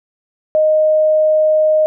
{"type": "tone", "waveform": "sine", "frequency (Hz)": 620, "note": "D#5", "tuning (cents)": -6, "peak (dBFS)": -9, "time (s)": [0.55, 1.86], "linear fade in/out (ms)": 0, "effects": []}